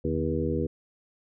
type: harmonic tone with a mistuned harmonic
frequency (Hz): 80.3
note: E2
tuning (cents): -45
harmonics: 1 / 2 / 3 / 4 / 5 / 6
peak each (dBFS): -32 / -32 / -32 / -32 / -32 / -32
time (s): 0.04-0.67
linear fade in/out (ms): 10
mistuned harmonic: 2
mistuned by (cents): -100
effects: none